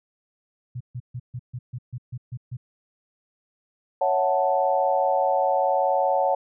sine tone bursts, 123.47 Hz, B2, in tune, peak -29 dBFS, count 10, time 0.75-2.57 s, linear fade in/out 10 ms, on 56 ms, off 140 ms
sine chord, F# minor seventh, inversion second, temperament equal, 554.4 / 659.3 / 740 / 880 Hz, C#5 / E5 / F#5 / A5, 0 / 0 / 0 / 0 cents, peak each -23 / -29 / -23 / -25 dBFS, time 4.01-6.35 s, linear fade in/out 5 ms
effects none

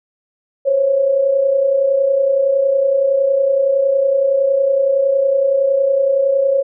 sine tone pair together, 518.2 / 549 Hz, C5 / C#5, -17 / -17 cents, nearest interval minor second, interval 100 cents, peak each -20 / -12 dBFS, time 0.65-6.63 s, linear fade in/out 20 ms, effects none

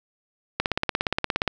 click train, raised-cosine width 0.3 ms, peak -6 dBFS, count 16, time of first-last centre 0.6-1.477 s, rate 17.1 Hz, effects none

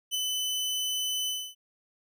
sawtooth tone with ADSR envelope, 3015 Hz, F#7, 32 cents sharp, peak -22 dBFS, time 0.11-1.55 s, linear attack 37 ms, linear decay 5 ms, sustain -3 dB, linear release 270 ms, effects none

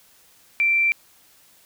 sine tone, 2349 Hz, D7, in tune, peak -16 dBFS, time 0.6-0.92 s, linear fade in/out 0 ms, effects white hiss -55 dBFS RMS until 1.65 s

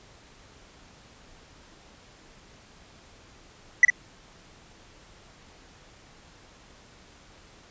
triangle tone with echo, 1975.5 Hz, B6, in tune, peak -8 dBFS, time 3.83-3.85 s, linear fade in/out 2 ms, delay 51 ms, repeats 1, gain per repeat -6 dB, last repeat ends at 3.901 s, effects pink hiss -53 dBFS RMS until 7.7 s + resampled to 16000 Hz

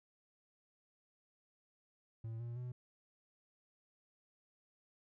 triangle tone with pitch steps, 113.1 / 118.45 / 124.05 Hz, A2 / A#2 / B2, +48 / +28 / +8 cents, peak -39 dBFS, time 2.24-2.72 s, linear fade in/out 5 ms, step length 160 ms, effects none

